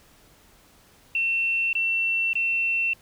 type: tone bursts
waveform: sine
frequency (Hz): 2700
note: E7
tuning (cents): +41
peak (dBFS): -21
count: 3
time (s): 1.15-2.934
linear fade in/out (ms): 2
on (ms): 580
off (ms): 22
effects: pink hiss -56 dBFS RMS until 3.01 s